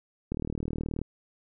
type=click train; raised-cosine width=3 ms; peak=-19 dBFS; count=28; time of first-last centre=0.32-1.016 s; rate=38.8 Hz; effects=none